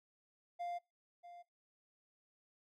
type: tone with echo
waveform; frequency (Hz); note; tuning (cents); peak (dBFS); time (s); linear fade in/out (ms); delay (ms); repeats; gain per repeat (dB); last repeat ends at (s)
triangle; 698.5; F5; 0; -37; 0.59-0.79; 20; 640; 1; -13; 1.43
effects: noise-tail reverb RT60 0.2 s tail -22 dB re dry